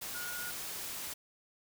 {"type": "tone in noise", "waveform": "sine", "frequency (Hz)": 1439, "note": "F#6", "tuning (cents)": -49, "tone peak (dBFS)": -41, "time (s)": [0.14, 0.51], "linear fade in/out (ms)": 10, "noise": "white", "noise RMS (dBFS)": -41, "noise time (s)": [0.01, 1.14], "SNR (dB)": -3, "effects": []}